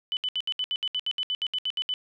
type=tone bursts; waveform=sine; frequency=3000 Hz; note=F#7; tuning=23 cents sharp; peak=-25 dBFS; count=16; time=0.12-1.939 s; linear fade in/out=0 ms; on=49 ms; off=69 ms; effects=none